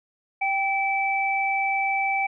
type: tone pair together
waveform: sine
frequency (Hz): 784 / 2313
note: G5 / D7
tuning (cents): 0 / -27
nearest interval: octave + perfect fifth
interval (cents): 1873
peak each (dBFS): -24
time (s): 0.41-2.27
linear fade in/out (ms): 10
effects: none